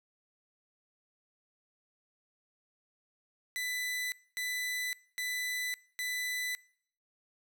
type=tone bursts; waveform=sawtooth; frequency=1994 Hz; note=B6; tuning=16 cents sharp; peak=-30 dBFS; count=4; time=3.56-6.55 s; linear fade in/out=0 ms; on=560 ms; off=250 ms; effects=noise-tail reverb RT60 0.6 s tail -22 dB re dry